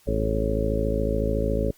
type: harmonic tone with a mistuned harmonic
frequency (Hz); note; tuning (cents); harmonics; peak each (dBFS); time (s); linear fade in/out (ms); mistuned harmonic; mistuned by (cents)
53.9; A1; -35; 1 / 2 / 3 / 4 / 5 / 6 / 7 / 8 / 9 / 10; -26 / -30 / -34 / -31 / -33 / -35 / -36 / -29 / -39 / -29; 0.07-1.71; 5; 10; +40
effects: white hiss -58 dBFS RMS until 1.77 s + Opus 48 kbps

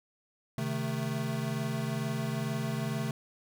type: chord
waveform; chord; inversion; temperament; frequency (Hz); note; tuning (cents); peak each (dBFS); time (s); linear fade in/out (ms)
square; A diminished; first; equal with one note detuned; 133.33 / 155.56 / 220; C3 / Eb3 / A3; +33 / 0 / 0; -35 / -37 / -36; 0.58-3.11; 2
effects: none

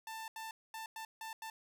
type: tone bursts at uneven times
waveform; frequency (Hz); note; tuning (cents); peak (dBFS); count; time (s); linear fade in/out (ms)
sawtooth; 889; A5; +18; -39; 6; 0.07-0.28 / 0.36-0.51 / 0.74-0.86 / 0.96-1.05 / 1.21-1.33 / 1.42-1.5; 2
effects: none

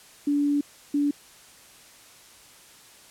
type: tone bursts at uneven times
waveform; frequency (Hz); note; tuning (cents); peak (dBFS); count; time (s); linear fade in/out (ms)
sine; 288.4; D4; -31; -20; 2; 0.27-0.61 / 0.94-1.11; 5
effects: white hiss -51 dBFS RMS until 3.1 s + low-pass 11000 Hz 12 dB/octave

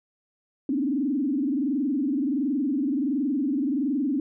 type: tone with frequency modulation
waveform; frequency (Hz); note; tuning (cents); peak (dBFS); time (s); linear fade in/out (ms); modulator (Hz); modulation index
sine; 277; C#4; -1; -22; 0.69-4.2; 2; 21.4; 1.5
effects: none

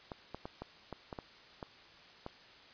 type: clicks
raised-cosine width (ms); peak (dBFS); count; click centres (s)
1; -27; 9; 0.118 / 0.346 / 0.455 / 0.62 / 0.927 / 1.128 / 1.188 / 1.628 / 2.264
effects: white hiss -57 dBFS RMS until 2.73 s + resampled to 11025 Hz

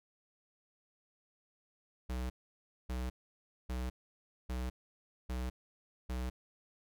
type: tone bursts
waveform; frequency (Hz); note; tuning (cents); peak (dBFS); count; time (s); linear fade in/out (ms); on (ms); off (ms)
square; 62.7; B1; +27; -36; 6; 2.09-6.3; 10; 210; 590
effects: none

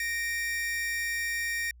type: tone pair together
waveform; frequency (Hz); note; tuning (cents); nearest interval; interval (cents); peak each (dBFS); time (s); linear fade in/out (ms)
45% pulse; 1855.4 / 2347; A#6 / D7; -9 / -2; major third; 407; -30 / -35; 0-1.71; 2
effects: added 60 Hz sine -50 dBFS peak until 1.8 s

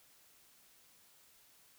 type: silence
effects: white hiss -65 dBFS RMS until 1.78 s

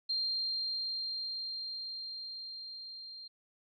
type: tone with level ramp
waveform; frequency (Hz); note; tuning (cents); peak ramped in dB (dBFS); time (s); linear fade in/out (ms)
sine; 4186; C8; 0; -30 to -45; 0.09-3.28; 10
effects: none

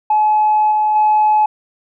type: tone with level steps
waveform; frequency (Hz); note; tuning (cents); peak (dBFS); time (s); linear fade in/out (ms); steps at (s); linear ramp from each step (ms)
sine; 853; G#5; +46; -9 / -11 / -8; 0.1-1.46; 5; 0.71 / 0.95; 10
effects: tanh soft clip ceiling -6 dBFS

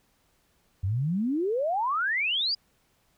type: exponential sweep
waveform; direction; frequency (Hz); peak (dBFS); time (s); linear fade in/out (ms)
sine; up; 88.4 to 4978; -24; 0.83-2.55; 10
effects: pink hiss -68 dBFS RMS until 3.17 s

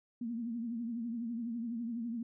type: tone with vibrato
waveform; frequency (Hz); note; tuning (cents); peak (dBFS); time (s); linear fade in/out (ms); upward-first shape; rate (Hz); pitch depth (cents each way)
sine; 233.1; A#3; 0; -35; 0.21-2.23; 5; triangle; 12; 96
effects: none

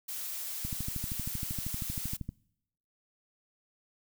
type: noise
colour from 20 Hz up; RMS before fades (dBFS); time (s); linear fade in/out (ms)
blue; -38; 0.08-2.17; 10
type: click train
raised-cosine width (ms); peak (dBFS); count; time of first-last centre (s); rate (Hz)
5; -24; 22; 0.65-2.291; 12.8
effects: noise-tail reverb RT60 0.8 s tail -25 dB re dry

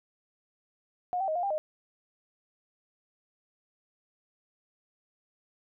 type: tone with pitch steps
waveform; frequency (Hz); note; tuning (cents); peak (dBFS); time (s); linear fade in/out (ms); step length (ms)
sine; 720 / 772 / 627 / 706 / 796 / 616; F#5 / G5 / D#5 / F5 / G5 / D#5; -47 / -27 / +13 / +19 / +26 / -17; -27; 1.13-1.58; 0; 75
effects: none

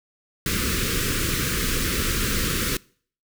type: band-stop noise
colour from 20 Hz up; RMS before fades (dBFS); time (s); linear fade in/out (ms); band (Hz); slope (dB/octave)
pink; -24; 0.46-2.77; 2; 490 to 1200; 48
effects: noise-tail reverb RT60 0.5 s tail -24 dB re dry

